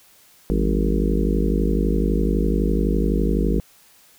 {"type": "harmonic tone with a mistuned harmonic", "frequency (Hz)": 51.91, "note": "G#1", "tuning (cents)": 0, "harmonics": [1, 3, 4, 5, 6, 7, 8, 9], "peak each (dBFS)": [-20, -25, -26, -27, -28, -28, -29, -30], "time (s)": [0.5, 3.6], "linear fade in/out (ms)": 0, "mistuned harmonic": 3, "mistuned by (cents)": 130, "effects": ["white hiss -53 dBFS RMS until 4.18 s"]}